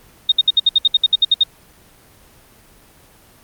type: tone bursts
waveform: sine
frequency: 3700 Hz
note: A#7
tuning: 14 cents flat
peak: -8 dBFS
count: 13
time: 0.29-1.435 s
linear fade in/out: 5 ms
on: 29 ms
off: 64 ms
effects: pink hiss -48 dBFS RMS until 3.43 s + Opus 24 kbps